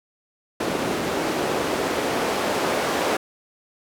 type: noise with band-pass filter sweep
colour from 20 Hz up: white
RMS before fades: -24 dBFS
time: 0.6-3.17 s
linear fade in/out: 5 ms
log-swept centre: 320 to 500 Hz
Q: 1
effects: none